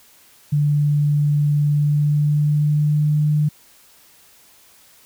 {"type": "tone with pitch glide", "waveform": "sine", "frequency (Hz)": [146.83, 150.18], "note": ["D3", "D3"], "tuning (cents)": [0, 39], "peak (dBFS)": -14, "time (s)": [0.52, 3.49], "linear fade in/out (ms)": 10, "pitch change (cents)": 39, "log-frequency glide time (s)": [1.7, 3.2], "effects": ["white hiss -51 dBFS RMS until 5.05 s"]}